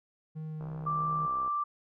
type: tone with vibrato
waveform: triangle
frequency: 155.9 Hz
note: D#3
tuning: 4 cents sharp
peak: -34 dBFS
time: 0.35-1.27 s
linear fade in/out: 20 ms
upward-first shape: sine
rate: 3 Hz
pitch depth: 9 cents each way
type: click train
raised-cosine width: 1 ms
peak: -33 dBFS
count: 58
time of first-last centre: 0.61-1.478 s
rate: 65.7 Hz
type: tone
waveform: sine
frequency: 1175 Hz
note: D6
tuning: 1 cent sharp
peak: -28 dBFS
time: 0.86-1.64 s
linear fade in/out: 10 ms
effects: none